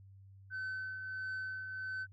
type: tone with tremolo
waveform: sine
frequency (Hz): 1524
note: G6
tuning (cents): -49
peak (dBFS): -34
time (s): 0.5-2.07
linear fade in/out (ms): 50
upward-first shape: triangle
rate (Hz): 1.5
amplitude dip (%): 55
effects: tanh soft clip ceiling -36 dBFS + added 97 Hz sine -54 dBFS peak until 2.12 s